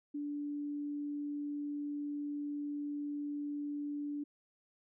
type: tone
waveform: sine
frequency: 291 Hz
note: D4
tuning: 16 cents flat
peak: -36 dBFS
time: 0.14-4.24 s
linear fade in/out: 10 ms
effects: none